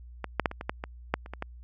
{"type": "clicks", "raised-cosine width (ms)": 0.5, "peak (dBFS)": [-17, -8, -8, -22, -21, -13, -19, -9, -29, -22, -17], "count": 11, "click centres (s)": [0.243, 0.397, 0.458, 0.514, 0.611, 0.695, 0.839, 1.14, 1.261, 1.336, 1.424], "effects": ["added 60 Hz sine -44 dBFS peak until 1.63 s"]}